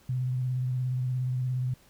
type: tone with vibrato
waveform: sine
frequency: 127.1 Hz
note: C3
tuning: 50 cents flat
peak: -26 dBFS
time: 0.09-1.74 s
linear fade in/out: 5 ms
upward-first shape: square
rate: 17 Hz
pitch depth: 24 cents each way
effects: pink hiss -60 dBFS RMS until 1.89 s